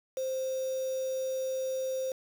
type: tone with quantisation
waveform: sine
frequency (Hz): 523.3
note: C5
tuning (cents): 0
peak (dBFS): -30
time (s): 0.17-2.12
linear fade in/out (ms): 2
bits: 7
effects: none